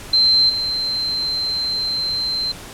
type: tone with level steps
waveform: sine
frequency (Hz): 4113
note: C8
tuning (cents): -30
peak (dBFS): -11 / -19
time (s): 0.13-2.52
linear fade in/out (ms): 5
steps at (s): 0.49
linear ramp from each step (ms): 10
effects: pink hiss -36 dBFS RMS until 2.73 s + low-pass 12000 Hz 12 dB/octave